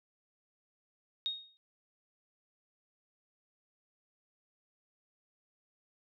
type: tone with exponential decay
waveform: sine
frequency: 3729 Hz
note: A#7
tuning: in tune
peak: -29 dBFS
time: 1.26-1.57 s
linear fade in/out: 0 ms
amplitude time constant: 66 ms
effects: none